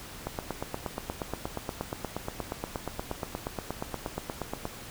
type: click train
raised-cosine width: 1 ms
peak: -17 dBFS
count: 38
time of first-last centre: 0.27-4.654 s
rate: 8.44 Hz
effects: pink hiss -44 dBFS RMS until 4.9 s